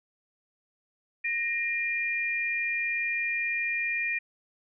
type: tone pair together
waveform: sine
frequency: 1861 / 2406 Hz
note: A#6 / D7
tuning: -3 / +41 cents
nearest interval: major third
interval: 444 cents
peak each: -31 / -28 dBFS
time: 1.24-4.19 s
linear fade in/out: 10 ms
effects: none